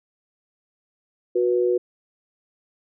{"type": "tone pair together", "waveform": "sine", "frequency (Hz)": [365.4, 487.8], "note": ["F#4", "B4"], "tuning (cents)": [-22, -21], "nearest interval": "perfect fourth", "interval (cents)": 501, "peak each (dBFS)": [-19, -22], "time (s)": [1.35, 1.78], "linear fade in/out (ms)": 10, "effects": []}